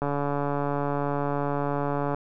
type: click train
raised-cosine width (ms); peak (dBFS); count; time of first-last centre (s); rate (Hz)
1; -14; 305; 0.02-2.146; 143
effects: none